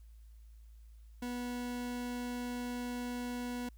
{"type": "tone", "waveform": "40% pulse", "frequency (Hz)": 244.6, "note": "B3", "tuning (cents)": -16, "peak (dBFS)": -36, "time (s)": [1.22, 3.69], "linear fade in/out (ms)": 5, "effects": ["added 55 Hz sine -52 dBFS peak until 3.77 s", "white hiss -75 dBFS RMS until 3.77 s"]}